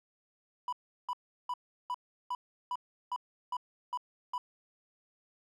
triangle tone bursts, 987.8 Hz, B5, in tune, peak -30 dBFS, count 10, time 0.68-4.38 s, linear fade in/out 2 ms, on 46 ms, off 360 ms, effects none

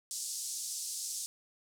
white band-pass noise, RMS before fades -39 dBFS, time 0.11-1.26 s, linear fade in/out 0 ms, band 5000 to 9300 Hz, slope 24 dB/octave, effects none

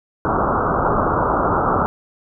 white low-pass noise, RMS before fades -18 dBFS, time 0.25-1.86 s, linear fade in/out 0 ms, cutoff 1400 Hz, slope 96 dB/octave, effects none

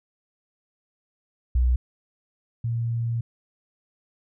sine tone pair in turn, 61.74 / 116.55 Hz, B1 / A#2, 0 / 0 cents, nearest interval major seventh, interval 1100 cents, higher second, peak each -17 / -23 dBFS, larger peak first, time 1.55-1.76 / 2.64-3.21 s, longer second, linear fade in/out 5 ms, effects none

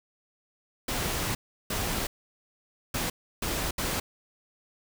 pink noise bursts at uneven times, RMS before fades -30 dBFS, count 5, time 0.88-1.35 / 1.7-2.07 / 2.94-3.1 / 3.42-3.71 / 3.78-4 s, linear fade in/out 5 ms, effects none

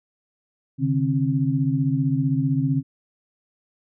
sine tone cluster, 135 / 150.5 / 267.4 Hz, C#3 / D3 / C4, -45 / +43 / +38 cents, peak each -23 dBFS, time 0.78-2.83 s, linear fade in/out 50 ms, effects none

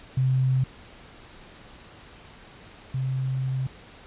sine tone pair in turn, 130.3 / 131.28 Hz, C3 / C3, -7 / +6 cents, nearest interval unison, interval 13 cents, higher second, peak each -19 / -24 dBFS, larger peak first, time 0.17-0.64 / 2.94-3.67 s, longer second, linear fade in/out 5 ms, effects pink hiss -48 dBFS RMS until 4.06 s + resampled to 8000 Hz

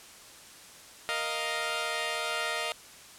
10% pulse chord, Bb suspended fourth, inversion none, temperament equal, 466.2 / 622.3 / 698.5 Hz, Bb4 / Eb5 / F5, 0 / 0 / 0 cents, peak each -28 / -25 / -26 dBFS, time 1.09-2.72 s, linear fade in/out 0 ms, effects white hiss -50 dBFS RMS until 3.18 s + low-pass 10000 Hz 12 dB/octave

